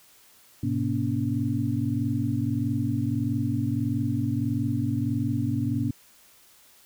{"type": "tone cluster", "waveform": "sine", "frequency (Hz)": [105.2, 126.8, 239.2, 283.8], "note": ["G#2", "B2", "A#3", "C#4"], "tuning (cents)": [23, 46, 45, 41], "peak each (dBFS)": -29, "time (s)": [0.63, 5.91], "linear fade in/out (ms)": 5, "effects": ["white hiss -56 dBFS RMS until 6.85 s"]}